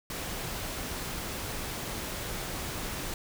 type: noise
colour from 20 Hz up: pink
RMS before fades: -36 dBFS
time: 0.1-3.14 s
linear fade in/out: 2 ms
effects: none